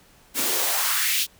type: noise with high-pass filter sweep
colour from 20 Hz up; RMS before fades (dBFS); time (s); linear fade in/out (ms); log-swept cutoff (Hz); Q
white; -23; 0.34-1.27; 50; 210 to 3600; 2.3
effects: pink hiss -55 dBFS RMS until 1.39 s